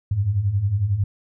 sine beating tone pair, 92.5 / 103.5 Hz, F#2 / G#2, 0 / -5 cents, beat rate 11 Hz, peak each -25 / -19 dBFS, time 0.11-1.04 s, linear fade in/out 5 ms, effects none

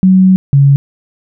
sine tone pair in turn, 187.5 / 139.54 Hz, F#3 / C#3, +23 / +12 cents, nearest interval perfect fourth, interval 511 cents, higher first, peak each -3 dBFS, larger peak neither, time 0.03-0.36 / 0.53-0.76 s, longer first, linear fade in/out 0 ms, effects none

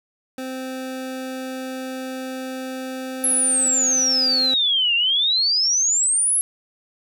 25% pulse tone, 260 Hz, C4, 11 cents flat, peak -24 dBFS, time 0.38-4.54 s, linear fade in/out 2 ms
sine exponential two-way sweep, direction down then up, 11175 to 2730 to 11175 Hz, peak -16 dBFS, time 3.24-6.41 s, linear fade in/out 0 ms, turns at 4.95 s
effects none

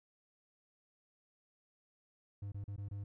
triangle tone with dropouts, 100.6 Hz, G2, 45 cents sharp, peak -38 dBFS, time 2.42-3.04 s, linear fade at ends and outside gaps 5 ms, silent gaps 2.52-2.544 / 2.641-2.679 / 2.763-2.779 / 2.886-2.911 s, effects none

